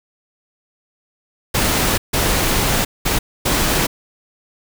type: noise bursts at uneven times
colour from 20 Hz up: pink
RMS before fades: -17 dBFS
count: 4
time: 1.54-1.98 / 2.13-2.85 / 3.05-3.19 / 3.45-3.87 s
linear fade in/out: 10 ms
effects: none